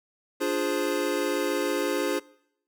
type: chord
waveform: square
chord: D half-diminished seventh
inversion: none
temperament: equal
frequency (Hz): 293.7 / 349.2 / 415.3 / 523.3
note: D4 / F4 / Ab4 / C5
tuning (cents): 0 / 0 / 0 / 0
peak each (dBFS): -31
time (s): 0.4-2.2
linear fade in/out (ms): 20
effects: noise-tail reverb RT60 0.7 s tail -22 dB re dry